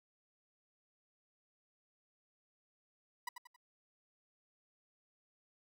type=tone with echo; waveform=30% pulse; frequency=980 Hz; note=B5; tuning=14 cents flat; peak=-35 dBFS; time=3.27-3.29 s; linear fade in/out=5 ms; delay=91 ms; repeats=3; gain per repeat=-8 dB; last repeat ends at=3.563 s; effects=none